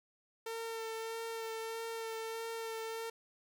sawtooth tone with vibrato, 451.7 Hz, A4, 45 cents sharp, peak -35 dBFS, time 0.46-3.1 s, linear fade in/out 5 ms, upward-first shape sine, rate 1.6 Hz, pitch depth 17 cents each way, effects none

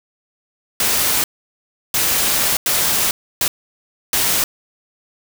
white noise bursts at uneven times, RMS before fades -17 dBFS, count 5, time 0.8-1.24 / 1.94-2.57 / 2.66-3.11 / 3.41-3.48 / 4.13-4.44 s, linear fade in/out 2 ms, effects none

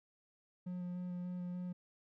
triangle tone with vibrato, 179 Hz, F3, 43 cents sharp, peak -37 dBFS, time 0.66-1.73 s, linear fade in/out 10 ms, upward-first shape square, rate 3.4 Hz, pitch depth 10 cents each way, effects none

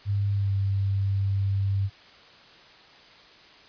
sine tone with pitch glide, 100.6 to 98.36 Hz, G2 to G2, +45 to +6 cents, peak -22 dBFS, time 0.05-1.9 s, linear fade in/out 50 ms, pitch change -39 cents, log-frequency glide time 0.32-0.52 s, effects white hiss -51 dBFS RMS until 3.68 s + resampled to 11025 Hz

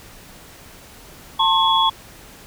sine tone cluster, 896 / 1070 / 3368 Hz, A5 / C6 / G#7, +31 / +38 / +24 cents, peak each -18 dBFS, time 1.39-1.9 s, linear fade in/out 10 ms, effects pink hiss -43 dBFS RMS until 2.46 s

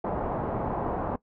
white low-pass noise, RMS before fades -30 dBFS, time 0.04-1.16 s, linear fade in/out 5 ms, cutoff 910 Hz, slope 24 dB/octave, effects noise-tail reverb RT60 0.1 s tail -19 dB re dry

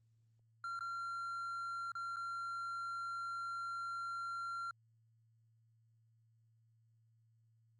triangle tone with dropouts, 1375 Hz, F6, 27 cents flat, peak -38 dBFS, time 0.64-4.71 s, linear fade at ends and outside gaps 2 ms, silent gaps 0.792-0.807 / 1.919-1.952 / 2.161-2.167 s, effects added 113 Hz sine -69 dBFS peak until 7.79 s + Opus 32 kbps

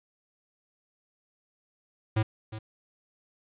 square tone with echo, 109 Hz, A2, 16 cents flat, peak -23 dBFS, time 2.16-2.23 s, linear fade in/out 10 ms, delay 360 ms, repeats 1, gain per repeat -13 dB, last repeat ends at 2.59 s, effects resampled to 8000 Hz + 9-bit

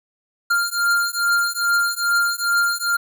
square beating tone pair, 1396.9 / 1399.3 Hz, F6 / F6, 0 / +3 cents, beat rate 2.4 Hz, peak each -21 dBFS, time 0.5-2.97 s, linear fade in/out 10 ms, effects none

